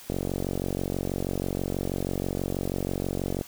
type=click train; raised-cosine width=2 ms; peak=-15 dBFS; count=154; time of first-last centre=0.1-3.412 s; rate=46.2 Hz; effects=white hiss -47 dBFS RMS until 3.47 s